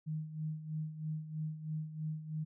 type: tone with tremolo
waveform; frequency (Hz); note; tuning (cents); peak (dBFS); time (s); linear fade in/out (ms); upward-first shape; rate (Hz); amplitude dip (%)
sine; 155.56; D#3; 0; -34; 0.06-2.45; 20; sine; 3.1; 70
effects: none